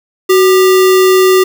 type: tone with sample-and-hold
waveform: sine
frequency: 373.8 Hz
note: F#4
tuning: 18 cents sharp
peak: -4 dBFS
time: 0.29-1.44 s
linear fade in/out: 10 ms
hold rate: 1575 Hz
effects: none